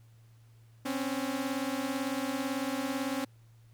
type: beating tone pair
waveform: sawtooth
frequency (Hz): 260.6 / 278.6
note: C4 / C#4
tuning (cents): -7 / +9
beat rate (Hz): 18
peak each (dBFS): -30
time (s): 0.85-3.25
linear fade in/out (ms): 10
effects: added 114 Hz sine -55 dBFS peak until 3.73 s + pink hiss -69 dBFS RMS until 3.73 s